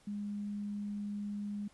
sine tone, 205.3 Hz, G#3, 20 cents flat, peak -36 dBFS, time 0.07-1.68 s, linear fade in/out 5 ms, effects pink hiss -65 dBFS RMS until 1.73 s + resampled to 24000 Hz

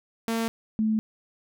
sawtooth / sine tone pair in turn, 227.4 / 218 Hz, A#3 / A3, -43 / -16 cents, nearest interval minor second, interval 73 cents, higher first, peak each -21 dBFS, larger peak neither, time 0.28-0.48 / 0.79-0.99 s, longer neither, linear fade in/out 0 ms, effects none

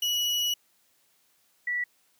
35% pulse / sine tone pair in turn, 2928 / 1949.8 Hz, F#7 / B6, -19 / -23 cents, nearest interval perfect fifth, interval 704 cents, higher first, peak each -23 / -26 dBFS, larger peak first, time 0.02-0.54 / 1.67-1.84 s, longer first, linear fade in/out 5 ms, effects white hiss -67 dBFS RMS until 2.19 s + high-pass 100 Hz 12 dB/octave

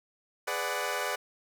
15% pulse chord, G# half-diminished seventh, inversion none, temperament equal with one note detuned, 415.3 / 498.8 / 587.3 / 740 Hz, G#4 / B4 / D5 / F#5, 0 / +17 / 0 / 0 cents, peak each -31 / -29 / -28 / -30 dBFS, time 0.47-1.16 s, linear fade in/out 10 ms, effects none

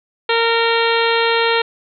harmonic tone, 460.6 Hz, A#4, 21 cents flat, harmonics 1 / 2 / 3 / 4 / 5 / 6 / 7 / 8 / 9, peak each -17 / -20 / -22 / -23 / -24 / -25 / -25 / -26 / -27 dBFS, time 0.29-1.62 s, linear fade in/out 5 ms, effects none

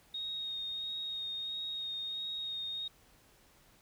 sine tone with vibrato, 3729 Hz, A#7, in tune, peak -36 dBFS, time 0.14-2.88 s, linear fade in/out 5 ms, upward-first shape sine, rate 1.5 Hz, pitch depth 15 cents each way, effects pink hiss -64 dBFS RMS until 3.81 s

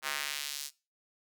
square tone with high-pass filter sweep, 71.9 Hz, D2, 36 cents flat, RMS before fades -37 dBFS, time 0.02-0.71 s, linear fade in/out 50 ms, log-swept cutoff 1300 to 5700 Hz, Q 1, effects noise-tail reverb RT60 0.3 s tail -21 dB re dry

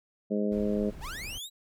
harmonic tone, 103.9 Hz, G#2, 1 cent sharp, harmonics 2 / 3 / 4 / 5 / 6, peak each -28 / -36 / -32 / -35 / -37 dBFS, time 0.3-0.91 s, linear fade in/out 20 ms
brown noise, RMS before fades -42 dBFS, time 0.51-1.39 s, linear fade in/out 20 ms
sawtooth linear sweep, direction up, 698.5 to 3951 Hz, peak -34 dBFS, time 1-1.5 s, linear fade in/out 50 ms
effects none

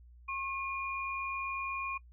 sine tone pair together, 1082 / 2428 Hz, C#6 / D#7, -42 / -43 cents, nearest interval octave + major second, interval 1399 cents, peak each -37 / -37 dBFS, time 0.28-1.98 s, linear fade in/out 10 ms, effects noise-tail reverb RT60 0.1 s tail -22 dB re dry + added 60 Hz sine -53 dBFS peak until 2.12 s

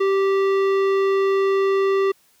sine tone with tanh clipping, 390 Hz, G4, 9 cents flat, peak -18 dBFS, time 0-2.12 s, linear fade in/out 10 ms, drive 15 dB, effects white hiss -59 dBFS RMS until 2.4 s

